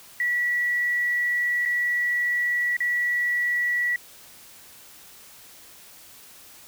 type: tone with dropouts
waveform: sine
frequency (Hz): 1943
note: B6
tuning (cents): -29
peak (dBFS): -21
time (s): 0.2-3.96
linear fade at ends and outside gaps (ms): 2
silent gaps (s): 1.653-1.658 / 2.767-2.804
effects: white hiss -48 dBFS RMS until 6.67 s